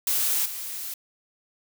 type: noise with level steps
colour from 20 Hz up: blue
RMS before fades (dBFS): -24 / -34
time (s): 0.07-0.94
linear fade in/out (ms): 2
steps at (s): 0.45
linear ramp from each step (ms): 10
effects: none